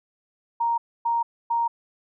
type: tone bursts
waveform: sine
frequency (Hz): 933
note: A#5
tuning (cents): +1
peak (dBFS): -20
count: 3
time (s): 0.6-1.68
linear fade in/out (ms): 10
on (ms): 180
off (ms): 270
effects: none